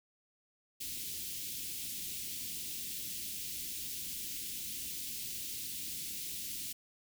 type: band-stop noise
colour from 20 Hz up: white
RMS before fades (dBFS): -41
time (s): 0.8-6.73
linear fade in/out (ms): 10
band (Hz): 330 to 2600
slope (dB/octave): 24
effects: none